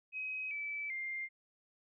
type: tone with pitch steps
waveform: sine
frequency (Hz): 2533 / 2309 / 2106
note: D#7 / D7 / C7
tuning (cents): +30 / -30 / +11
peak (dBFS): -37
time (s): 0.12-1.29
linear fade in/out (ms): 50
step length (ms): 390
effects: none